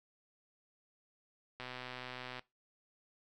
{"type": "click train", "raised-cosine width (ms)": 0.3, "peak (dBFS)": -28, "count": 101, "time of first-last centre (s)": [1.6, 2.394], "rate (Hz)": 126, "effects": ["noise-tail reverb RT60 0.2 s tail -19 dB re dry"]}